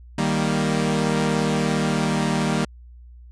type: chord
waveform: sawtooth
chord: Eb major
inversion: none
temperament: equal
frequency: 155.56 / 196 / 233.1 Hz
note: Eb3 / G3 / Bb3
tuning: 0 / 0 / 0 cents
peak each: -20 dBFS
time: 0.18-2.65 s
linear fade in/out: 5 ms
effects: added 60 Hz sine -41 dBFS peak until 3.31 s + resampled to 22050 Hz